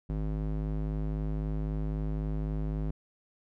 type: tone with band-pass filter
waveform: square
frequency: 51.91 Hz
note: G#1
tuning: in tune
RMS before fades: -32 dBFS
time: 0.09-2.91 s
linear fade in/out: 5 ms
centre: 160 Hz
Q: 0.76
effects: none